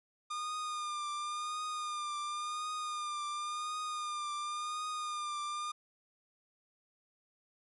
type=tone with vibrato; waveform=45% pulse; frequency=1211 Hz; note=D#6; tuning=47 cents flat; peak=-36 dBFS; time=0.3-5.72 s; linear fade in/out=10 ms; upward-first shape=triangle; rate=0.93 Hz; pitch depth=43 cents each way; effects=resampled to 24000 Hz